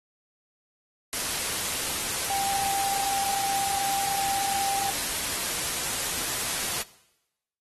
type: tone in noise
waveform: sine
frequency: 790 Hz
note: G5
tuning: 13 cents sharp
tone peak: -28 dBFS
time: 2.3-4.9 s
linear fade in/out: 0 ms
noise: white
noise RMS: -29 dBFS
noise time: 1.13-6.82 s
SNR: -2 dB
effects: noise-tail reverb RT60 0.9 s tail -19 dB re dry + AAC 32 kbps